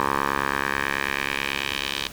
10% pulse tone with band-pass filter sweep, 69.2 Hz, C#2, 2 cents flat, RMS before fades -26 dBFS, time 0-2.08 s, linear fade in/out 0 ms, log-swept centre 1100 to 3500 Hz, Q 2, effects pink hiss -41 dBFS RMS until 2.12 s

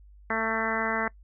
harmonic tone, 223.2 Hz, A3, 25 cents sharp, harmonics 1 / 2 / 3 / 4 / 5 / 6 / 7 / 8 / 9, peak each -34 / -34 / -34 / -34 / -34 / -34 / -34 / -34 / -34 dBFS, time 0.3-1.08 s, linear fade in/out 2 ms, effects noise-tail reverb RT60 0.1 s tail -22 dB re dry + added 50 Hz sine -49 dBFS peak until 1.23 s

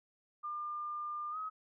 sine tone with pitch glide, 1200 to 1271.4 Hz, D6 to D#6, +37 to +37 cents, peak -37 dBFS, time 0.43-1.5 s, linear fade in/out 20 ms, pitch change +100 cents, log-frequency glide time 1.31-1.37 s, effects none

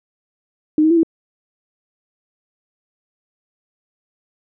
sine tone with pitch steps, 306.9 / 316 / 338 / 327 Hz, D#4 / D#4 / E4 / E4, -24 / +27 / +43 / -14 cents, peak -10 dBFS, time 0.78-1.032 s, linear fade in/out 2 ms, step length 63 ms, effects none

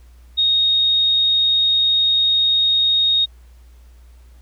sine tone, 3729 Hz, A#7, in tune, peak -13 dBFS, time 0.37-3.26 s, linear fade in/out 20 ms, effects added 60 Hz sine -42 dBFS peak until 4.41 s + pink hiss -58 dBFS RMS until 4.41 s

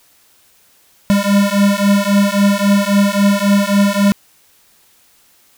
square beating tone pair, 199.1 / 202.8 Hz, G3 / G#3, +27 / -41 cents, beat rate 3.7 Hz, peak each -14 dBFS, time 1.1-4.12 s, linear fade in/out 0 ms, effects white hiss -52 dBFS RMS until 5.57 s

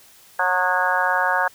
harmonic tone with a mistuned harmonic, 182.7 Hz, F#3, 22 cents flat, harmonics 3 / 4 / 5 / 6 / 7 / 8 / 9, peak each -28 / -25 / -23 / -27 / -29 / -24 / -23 dBFS, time 0.39-1.48 s, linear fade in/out 5 ms, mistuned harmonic 7, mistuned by -45 cents, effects white hiss -50 dBFS RMS until 1.54 s

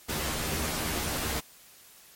pink noise with comb filter, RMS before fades -31 dBFS, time 0.08-1.41 s, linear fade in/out 20 ms, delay 13 ms, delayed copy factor +0.75, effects white hiss -54 dBFS RMS until 2.15 s + MP3 64 kbps

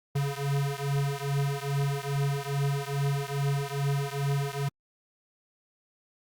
square beating tone pair, 139.3 / 141.7 Hz, C#3 / C#3, +9 / +38 cents, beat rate 2.4 Hz, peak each -30 / -31 dBFS, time 0.15-4.69 s, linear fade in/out 10 ms, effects Opus 48 kbps

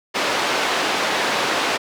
pink band-pass noise, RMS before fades -21 dBFS, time 0.14-1.78 s, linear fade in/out 20 ms, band 440 to 4300 Hz, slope 12 dB/octave, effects none

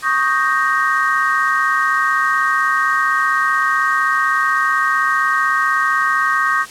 sine chord, Eb dominant seventh, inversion third, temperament equal, 1108.7 / 1244.5 / 1568 / 1864.7 Hz, Db6 / Eb6 / G6 / Bb6, 0 / 0 / 0 / 0 cents, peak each -19 dBFS, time 0.02-6.66 s, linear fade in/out 50 ms, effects white hiss -36 dBFS RMS until 6.7 s + low-pass 9000 Hz 12 dB/octave

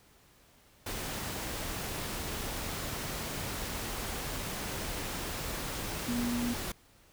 sine tone in noise, 240.4 Hz, B3, 46 cents flat, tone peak -30 dBFS, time 6.08-6.54 s, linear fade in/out 5 ms, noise pink, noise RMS -37 dBFS, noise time 0.86-6.72 s, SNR +4 dB, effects pink hiss -62 dBFS RMS until 7.12 s

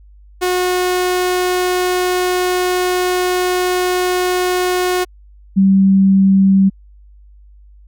sawtooth / sine tone pair in turn, 363.1 / 193.57 Hz, F#4 / G3, -33 / -22 cents, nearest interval major seventh, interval 1089 cents, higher first, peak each -10 / -7 dBFS, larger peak second, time 0.41-5.05 / 5.56-6.7 s, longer first, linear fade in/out 20 ms, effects added 50 Hz sine -40 dBFS peak until 7.87 s

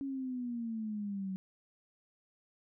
sine exponential sweep, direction down, 277.9 to 187 Hz, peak -35 dBFS, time 0.01-1.36 s, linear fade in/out 0 ms, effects none

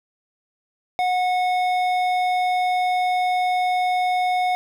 triangle tone with hard clipping, 730 Hz, F#5, 24 cents flat, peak -20 dBFS, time 0.99-4.55 s, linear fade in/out 0 ms, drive 14 dB, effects none

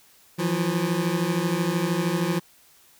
25% pulse beating tone pair, 164.9 / 177.9 Hz, E3 / F3, +1 / +32 cents, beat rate 13 Hz, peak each -22 / -21 dBFS, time 0.38-2.4 s, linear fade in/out 20 ms, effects white hiss -56 dBFS RMS until 2.99 s

